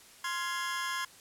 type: chord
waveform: sawtooth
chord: F minor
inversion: second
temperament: just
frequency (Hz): 1047.7 / 1396.9 / 1676.3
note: C6 / F6 / Ab6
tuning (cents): +2 / 0 / +16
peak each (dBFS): -31 / -37 / -33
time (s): 0.24-1.05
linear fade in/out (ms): 5
effects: white hiss -55 dBFS RMS until 1.2 s + low-pass 11000 Hz 12 dB/octave

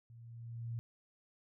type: tone with level ramp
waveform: sine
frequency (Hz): 116.54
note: A#2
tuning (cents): 0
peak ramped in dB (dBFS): -53 to -36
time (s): 0.1-0.79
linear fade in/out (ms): 0
effects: none

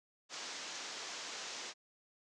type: low-pass noise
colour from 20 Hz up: white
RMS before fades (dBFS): -45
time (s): 0.29-1.74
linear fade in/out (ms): 50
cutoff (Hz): 6900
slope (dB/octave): 48
effects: high-pass 300 Hz 12 dB/octave

